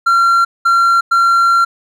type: tone bursts at uneven times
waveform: triangle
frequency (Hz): 1371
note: F6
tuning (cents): -32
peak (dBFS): -6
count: 3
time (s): 0.06-0.45 / 0.65-1.01 / 1.11-1.65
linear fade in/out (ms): 10
effects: none